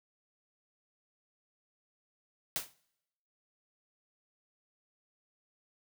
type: noise with exponential decay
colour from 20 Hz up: white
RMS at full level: -31 dBFS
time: 2.56-2.74 s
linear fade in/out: 0 ms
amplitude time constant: 37 ms
effects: noise-tail reverb RT60 0.9 s tail -25 dB re dry